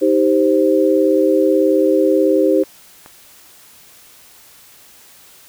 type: chord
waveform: sine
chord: C minor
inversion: first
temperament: just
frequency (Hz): 314 / 392.4 / 523.3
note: Eb4 / G4 / C5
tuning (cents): +16 / +2 / 0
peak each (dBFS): -15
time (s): 0.01-2.64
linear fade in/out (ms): 20
type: clicks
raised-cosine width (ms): 0.5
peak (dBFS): -23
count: 2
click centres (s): 2.636 / 3.061
effects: white hiss -45 dBFS RMS until 5.48 s